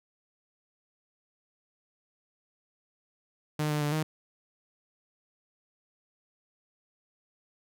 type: tone with pitch steps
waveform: sawtooth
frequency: 151.6 / 149.7 / 147.2 / 155.7 Hz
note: D#3 / D3 / D3 / D#3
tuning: -45 / +33 / +4 / +2 cents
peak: -23 dBFS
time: 3.59-4.03 s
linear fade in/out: 5 ms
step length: 110 ms
effects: none